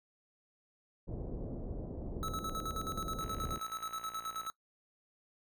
pink low-pass noise, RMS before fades -41 dBFS, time 1.07-3.59 s, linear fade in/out 20 ms, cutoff 560 Hz, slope 24 dB/octave
square tone with tremolo, 1302 Hz, E6, 22 cents flat, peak -37 dBFS, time 2.23-4.5 s, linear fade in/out 0 ms, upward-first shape square, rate 9.4 Hz, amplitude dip 70%
click train, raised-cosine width 0.5 ms, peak -37 dBFS, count 73, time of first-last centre 3.21-4.469 s, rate 57.2 Hz
effects noise-tail reverb RT60 0.1 s tail -20 dB re dry

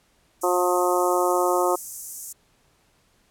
white high-pass noise, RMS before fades -33 dBFS, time 0.41-2.33 s, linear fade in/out 10 ms, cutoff 6100 Hz, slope 48 dB/octave
harmonic tone, 179 Hz, F3, 43 cents sharp, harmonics 2 / 3 / 4 / 5 / 6 / 7, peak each -23 / -25 / -26 / -27 / -28 / -28 dBFS, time 0.43-1.76 s, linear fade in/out 10 ms
effects pink hiss -63 dBFS RMS until 3.3 s + low-pass 12000 Hz 12 dB/octave

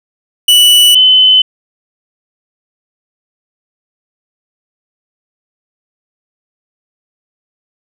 45% pulse / sine tone pair in turn, 2960 / 3034 Hz, F#7 / F#7, 0 / +43 cents, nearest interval unison, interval 43 cents, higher second, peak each -3 dBFS, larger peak neither, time 0.48-0.95 / 0.95-1.42 s, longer neither, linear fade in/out 5 ms, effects none

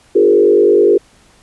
sine tone with frequency modulation, 408.3 Hz, G#4, 29 cents flat, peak -6 dBFS, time 0.15-0.98 s, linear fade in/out 10 ms, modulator 49.7 Hz, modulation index 1.3, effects pink hiss -49 dBFS RMS until 1.42 s + resampled to 24000 Hz

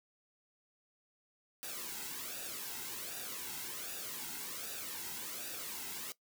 white noise with flanger, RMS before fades -43 dBFS, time 1.63-6.12 s, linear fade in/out 0 ms, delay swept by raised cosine 0.93 to 1.73 ms, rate 1.3 Hz, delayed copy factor -0.65, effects noise-tail reverb RT60 0.1 s tail -18 dB re dry

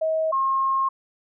sine tone pair in turn, 637 / 1073.4 Hz, D#5 / C6, +41 / +44 cents, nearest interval major sixth, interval 903 cents, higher second, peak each -20 / -19 dBFS, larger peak second, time 0.01-0.32 / 0.32-0.89 s, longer second, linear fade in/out 10 ms, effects none

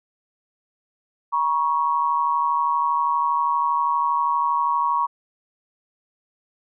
sine tone pair together, 956.2 / 1108.7 Hz, A#5 / C#6, +44 / 0 cents, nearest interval minor third, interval 256 cents, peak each -21 dBFS, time 1.32-5.07 s, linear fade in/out 20 ms, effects none

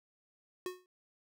square tone with exponential decay, 364.8 Hz, F#4, 24 cents flat, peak -34 dBFS, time 0.66-0.86 s, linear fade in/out 1 ms, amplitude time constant 43 ms, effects none

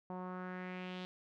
sawtooth tone with low-pass filter sweep, 182.8 Hz, F#3, 21 cents flat, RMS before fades -44 dBFS, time 0.1-1.05 s, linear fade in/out 0 ms, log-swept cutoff 880 to 3700 Hz, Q 2.8, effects none

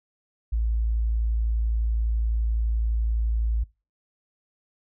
sine tone, 55.9 Hz, A1, 28 cents sharp, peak -21 dBFS, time 0.52-3.64 s, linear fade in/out 10 ms, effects noise-tail reverb RT60 0.3 s tail -23 dB re dry

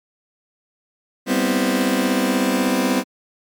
sawtooth chord, C major seventh, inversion second, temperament just, 196.22 / 245.3 / 261.6 / 327 Hz, G3 / B3 / C4 / E4, +2 / -12 / 0 / -14 cents, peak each -19 / -18 / -16 / -22 dBFS, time 1.26-3.04 s, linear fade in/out 50 ms, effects MP3 96 kbps

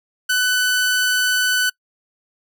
sawtooth tone, 1498 Hz, F#6, 21 cents sharp, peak -12 dBFS, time 0.29-1.7 s, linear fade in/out 10 ms, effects noise-tail reverb RT60 0.1 s tail -26 dB re dry

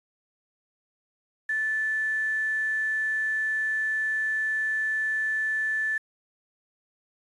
sine tone with quantisation, 1751 Hz, A6, 9 cents flat, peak -24 dBFS, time 1.49-5.98 s, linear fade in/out 5 ms, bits 8, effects resampled to 24000 Hz

